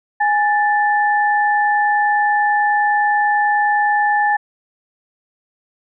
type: tone pair together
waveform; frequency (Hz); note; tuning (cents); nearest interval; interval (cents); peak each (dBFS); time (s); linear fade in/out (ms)
sine; 830.6 / 1760; G#5 / A6; 0 / 0; octave + minor second; 1300; -14 / -18; 0.2-4.37; 10
effects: none